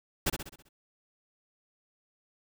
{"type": "noise with echo", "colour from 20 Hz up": "pink", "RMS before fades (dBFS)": -26, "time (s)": [0.26, 0.3], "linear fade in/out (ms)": 10, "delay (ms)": 65, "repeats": 6, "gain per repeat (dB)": -6, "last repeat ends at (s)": 0.69, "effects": []}